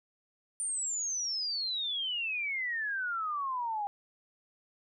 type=exponential sweep; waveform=sine; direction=down; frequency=9200 to 800 Hz; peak=-31 dBFS; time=0.6-3.87 s; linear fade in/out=0 ms; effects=none